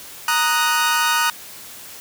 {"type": "chord", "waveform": "sawtooth", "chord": "D# minor", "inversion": "second", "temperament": "equal", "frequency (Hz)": [932.3, 1244.5, 1480], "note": ["A#5", "D#6", "F#6"], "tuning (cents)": [0, 0, 0], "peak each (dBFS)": -17, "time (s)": [0.28, 1.3], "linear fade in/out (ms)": 2, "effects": ["white hiss -38 dBFS RMS until 2 s", "high-pass 60 Hz 12 dB/octave"]}